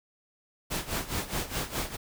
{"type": "noise with tremolo", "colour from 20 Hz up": "pink", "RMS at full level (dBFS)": -30, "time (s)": [0.7, 1.97], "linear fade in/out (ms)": 20, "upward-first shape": "sine", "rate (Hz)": 4.8, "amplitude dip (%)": 80, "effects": []}